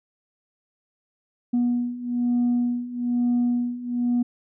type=beating tone pair; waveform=sine; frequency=241.8 / 242.9 Hz; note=B3 / B3; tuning=-36 / -29 cents; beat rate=1.1 Hz; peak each=-24 / -21 dBFS; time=1.53-4.23 s; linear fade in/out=10 ms; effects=tanh soft clip ceiling -16 dBFS